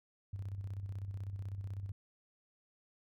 sine tone with tremolo, 98 Hz, G2, in tune, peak -37 dBFS, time 0.33-1.92 s, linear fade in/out 5 ms, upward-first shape square, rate 16 Hz, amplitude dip 50%, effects none

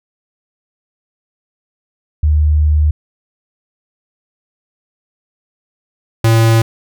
sine / square tone pair in turn, 75.7 / 113.42 Hz, D#2 / A#2, -47 / -47 cents, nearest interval perfect fifth, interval 700 cents, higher second, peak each -8 dBFS, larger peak neither, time 2.23-2.91 / 6.24-6.62 s, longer first, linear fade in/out 5 ms, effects none

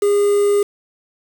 triangle tone with quantisation, 407.7 Hz, G#4, 32 cents flat, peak -10 dBFS, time 0.02-0.63 s, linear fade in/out 5 ms, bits 5, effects none

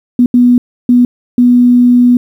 sine tone bursts at uneven times, 245 Hz, B3, 14 cents flat, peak -3 dBFS, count 4, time 0.19-0.26 / 0.34-0.58 / 0.89-1.05 / 1.38-2.17 s, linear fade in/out 2 ms, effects 7-bit

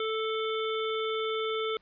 harmonic tone, 440 Hz, A4, in tune, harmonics 1 / 3 / 5 / 7 / 8, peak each -30 / -35 / -40 / -41 / -39 dBFS, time 0-1.77 s, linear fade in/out 2 ms, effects pink hiss -66 dBFS RMS until 1.81 s + resampled to 11025 Hz

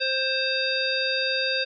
harmonic tone, 527 Hz, C5, 12 cents sharp, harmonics 1 / 3 / 5 / 7 / 9, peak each -29 / -29 / -29 / -29 / -29 dBFS, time 0-1.65 s, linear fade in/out 20 ms, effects none

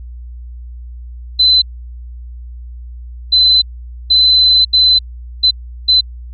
sine tone bursts at uneven times, 4039 Hz, B7, 38 cents sharp, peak -6 dBFS, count 6, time 1.39-1.62 / 3.32-3.62 / 4.1-4.65 / 4.73-4.99 / 5.43-5.51 / 5.88-6.01 s, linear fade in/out 10 ms, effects added 60 Hz sine -27 dBFS peak until 6.33 s

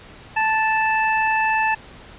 harmonic tone, 878 Hz, A5, 4 cents flat, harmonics 1 / 2 / 3, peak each -19 / -22 / -24 dBFS, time 0.36-1.75 s, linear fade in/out 10 ms, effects pink hiss -43 dBFS RMS until 2.18 s + resampled to 8000 Hz

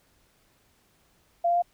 sine tone with pitch steps, 688 / 694.4 / 700.8 Hz, F5 / F5 / F5, -26 / -10 / +6 cents, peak -20 dBFS, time 1.44-1.623 s, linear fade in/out 10 ms, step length 61 ms, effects pink hiss -65 dBFS RMS until 1.73 s

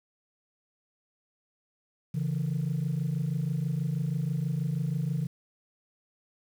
sine tone pair together, 138.59 / 164.81 Hz, C#3 / E3, 0 / 0 cents, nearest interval minor third, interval 300 cents, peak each -28 dBFS, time 2.14-5.27 s, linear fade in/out 10 ms, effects tanh soft clip ceiling -23 dBFS + 9-bit

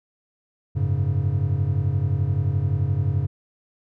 triangle chord, F# suspended second, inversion none, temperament just, 92.5 / 104.06 / 138.75 Hz, F#2 / G#2 / C#3, 0 / +4 / +2 cents, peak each -22 dBFS, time 0.75-3.27 s, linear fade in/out 20 ms, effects none

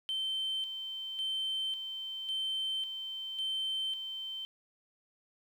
sine tone with tremolo, 3100 Hz, G7, 20 cents flat, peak -30 dBFS, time 0.09-4.45 s, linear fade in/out 0 ms, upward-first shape square, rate 0.91 Hz, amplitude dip 55%, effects tanh soft clip ceiling -29 dBFS + 10-bit

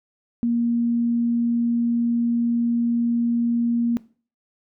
sine tone, 235.5 Hz, A#3, 18 cents sharp, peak -18 dBFS, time 0.43-3.97 s, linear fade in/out 0 ms, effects noise-tail reverb RT60 0.4 s tail -19 dB re dry

